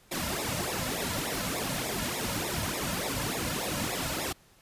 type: noise with flanger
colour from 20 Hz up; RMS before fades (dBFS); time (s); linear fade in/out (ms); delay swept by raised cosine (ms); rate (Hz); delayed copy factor
pink; -32; 0.11-4.33; 10; 0.65 to 2.65; 3.4; -1
effects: pink hiss -60 dBFS RMS until 4.61 s + resampled to 32000 Hz